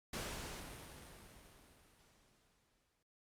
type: noise with exponential decay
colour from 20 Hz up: pink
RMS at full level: -42 dBFS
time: 0.13-3.03 s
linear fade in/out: 5 ms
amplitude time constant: 630 ms
effects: low-pass 12000 Hz 12 dB/octave + Opus 48 kbps